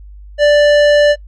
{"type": "tone with tanh clipping", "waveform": "sine", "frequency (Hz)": 587.3, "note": "D5", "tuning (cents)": 0, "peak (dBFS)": -8, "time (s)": [0.38, 1.16], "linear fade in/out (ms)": 50, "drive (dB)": 15, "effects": ["noise-tail reverb RT60 0.1 s tail -22 dB re dry", "added 50 Hz sine -32 dBFS peak until 1.27 s"]}